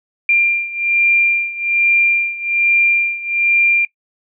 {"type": "beating tone pair", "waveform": "sine", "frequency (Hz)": [2385, 2386.2], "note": ["D7", "D7"], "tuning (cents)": [26, 27], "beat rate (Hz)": 1.2, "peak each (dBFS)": [-14, -17], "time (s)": [0.29, 3.85], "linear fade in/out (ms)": 2, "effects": ["noise-tail reverb RT60 0.1 s tail -20 dB re dry"]}